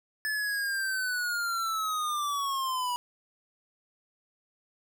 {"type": "linear sweep", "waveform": "square", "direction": "down", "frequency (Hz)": [1736, 968], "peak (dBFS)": -29, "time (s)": [0.25, 2.96], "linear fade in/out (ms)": 0, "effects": []}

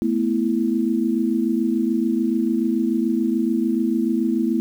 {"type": "chord", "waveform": "sine", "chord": "A suspended second", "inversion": "none", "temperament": "equal", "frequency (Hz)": [220, 246.9, 329.6], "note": ["A3", "B3", "E4"], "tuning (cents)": [0, 0, 0], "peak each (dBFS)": -22, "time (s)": [0.02, 4.6], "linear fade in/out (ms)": 0, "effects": ["8-bit"]}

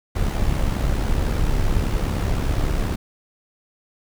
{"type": "noise with amplitude modulation", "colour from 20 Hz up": "brown", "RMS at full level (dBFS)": -18, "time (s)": [0.15, 2.96], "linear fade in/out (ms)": 10, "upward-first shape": "sine", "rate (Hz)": 70, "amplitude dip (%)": 55, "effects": []}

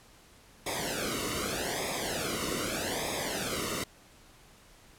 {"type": "noise with flanger", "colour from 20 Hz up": "pink", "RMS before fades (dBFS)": -33, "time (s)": [0.66, 3.84], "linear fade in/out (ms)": 5, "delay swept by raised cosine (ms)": [0.68, 1.23], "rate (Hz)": 0.82, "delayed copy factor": -0.9, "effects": ["pink hiss -57 dBFS RMS until 4.98 s", "low-pass 12000 Hz 12 dB/octave"]}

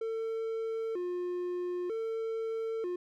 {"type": "tone with vibrato", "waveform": "triangle", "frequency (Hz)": 400.1, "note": "G4", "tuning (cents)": 35, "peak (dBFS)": -30, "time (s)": [0.01, 2.96], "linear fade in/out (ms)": 5, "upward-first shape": "square", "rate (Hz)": 0.53, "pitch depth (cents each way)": 200, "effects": []}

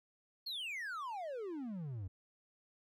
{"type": "exponential sweep", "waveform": "triangle", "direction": "down", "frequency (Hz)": [4435, 87.31], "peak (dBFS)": -38, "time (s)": [0.46, 2.08], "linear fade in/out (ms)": 10, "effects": []}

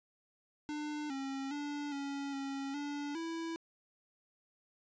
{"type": "tone with pitch steps", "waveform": "square", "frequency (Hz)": [299.2, 270.9, 290.9, 279.6, 274.2, 289, 329.6], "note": ["D4", "C#4", "D4", "C#4", "C#4", "D4", "E4"], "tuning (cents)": [32, -40, -16, 15, -19, -28, 0], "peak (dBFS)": -38, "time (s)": [0.69, 3.56], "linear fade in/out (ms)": 0, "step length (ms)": 410, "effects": ["resampled to 16000 Hz", "13-bit"]}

